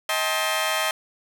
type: chord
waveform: 15% pulse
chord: A half-diminished seventh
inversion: second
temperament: just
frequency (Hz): 633.6 / 792 / 880 / 1056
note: Eb5 / G5 / A5 / C6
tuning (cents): +31 / +18 / 0 / +16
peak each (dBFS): -19 / -24 / -24 / -23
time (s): 0.09-0.91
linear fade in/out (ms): 2
effects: none